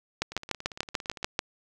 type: two click trains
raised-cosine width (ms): 0.2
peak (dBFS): -23 / -9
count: 17 / 9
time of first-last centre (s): 0.32-1.229 / 0.22-1.391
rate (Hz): 17.6 / 6.83
effects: none